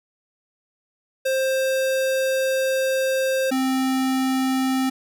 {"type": "tone pair in turn", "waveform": "square", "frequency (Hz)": [528, 262.3], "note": ["C5", "C4"], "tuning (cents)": [16, 4], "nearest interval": "octave", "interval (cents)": 1212, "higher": "first", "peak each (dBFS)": [-20, -20], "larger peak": "neither", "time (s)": [[1.25, 3.51], [3.51, 4.9]], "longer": "first", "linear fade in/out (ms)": 10, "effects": []}